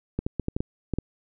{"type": "clicks", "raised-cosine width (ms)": 3, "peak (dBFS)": -13, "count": 8, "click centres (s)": [0.19, 0.265, 0.397, 0.484, 0.565, 0.605, 0.937, 0.986], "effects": []}